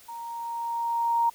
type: tone with level ramp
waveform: sine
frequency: 932.3 Hz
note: A#5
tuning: in tune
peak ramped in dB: -36 to -19 dBFS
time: 0.08-1.3 s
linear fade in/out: 10 ms
effects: white hiss -53 dBFS RMS until 1.34 s